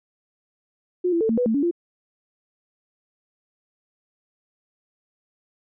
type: tone with pitch steps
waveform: sine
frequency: 359.7 / 337 / 444.7 / 226.4 / 493.3 / 222.5 / 283.3 / 344.4 Hz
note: F#4 / E4 / A4 / A3 / B4 / A3 / C#4 / F4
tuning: -49 / +38 / +18 / +50 / -2 / +20 / +38 / -24 cents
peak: -18 dBFS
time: 1.04-1.712 s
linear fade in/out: 10 ms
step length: 84 ms
effects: none